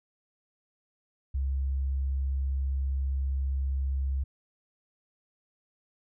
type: tone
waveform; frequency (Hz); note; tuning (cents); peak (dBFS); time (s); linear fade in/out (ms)
sine; 67.5; C#2; -45; -26; 1.34-4.24; 10
effects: none